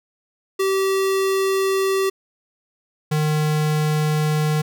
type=tone pair in turn; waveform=square; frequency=386 / 152.81 Hz; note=G4 / D#3; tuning=-27 / -31 cents; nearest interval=octave + major third; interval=1604 cents; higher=first; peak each=-18 dBFS; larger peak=neither; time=0.59-2.1 / 3.11-4.62 s; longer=neither; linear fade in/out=10 ms; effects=none